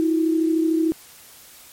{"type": "tone pair together", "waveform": "sine", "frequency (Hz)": [321.2, 354.6], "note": ["E4", "F4"], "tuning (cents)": [-45, 26], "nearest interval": "major second", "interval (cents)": 171, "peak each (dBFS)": [-17, -25], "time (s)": [0, 0.92], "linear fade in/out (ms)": 0, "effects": ["white hiss -46 dBFS RMS until 1.72 s", "MP3 64 kbps"]}